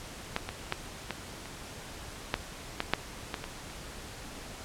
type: clicks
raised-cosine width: 0.3 ms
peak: -12 / -18 / -12 / -16 / -26 / -10 / -12 / -7 / -16 / -21 / -29 dBFS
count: 11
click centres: 0.364 / 0.49 / 0.724 / 1.107 / 1.457 / 2.341 / 2.804 / 2.936 / 3.342 / 3.441 / 3.7 s
effects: pink hiss -44 dBFS RMS until 4.64 s + low-pass 10000 Hz 12 dB/octave